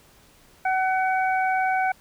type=harmonic tone; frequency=753 Hz; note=F#5; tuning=30 cents sharp; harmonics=1 / 2 / 3; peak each=-21 / -27 / -31 dBFS; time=0.65-1.92 s; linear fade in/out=5 ms; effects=pink hiss -55 dBFS RMS until 2 s